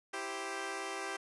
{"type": "chord", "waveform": "10% pulse", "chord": "C major", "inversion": "first", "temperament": "equal", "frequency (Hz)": [329.6, 392, 523.3], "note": ["E4", "G4", "C5"], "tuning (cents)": [0, 0, 0], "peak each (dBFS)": [-36, -31, -37], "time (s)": [0.13, 1.17], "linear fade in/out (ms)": 10, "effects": ["resampled to 24000 Hz"]}